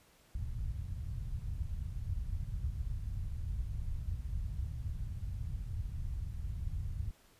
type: low-pass noise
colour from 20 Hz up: white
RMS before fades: -38 dBFS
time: 0.35-7.11 s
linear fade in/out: 2 ms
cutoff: 100 Hz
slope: 24 dB/octave
effects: pink hiss -65 dBFS RMS until 7.39 s + resampled to 32000 Hz